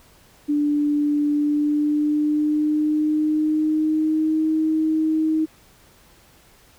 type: tone with pitch glide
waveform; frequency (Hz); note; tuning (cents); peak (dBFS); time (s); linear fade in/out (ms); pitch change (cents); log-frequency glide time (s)
sine; 293.7 to 314.8; D4 to D#4; 0 to +20; -17; 0.48-5.46; 20; +120; 1.31-4.48
effects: pink hiss -53 dBFS RMS until 6.78 s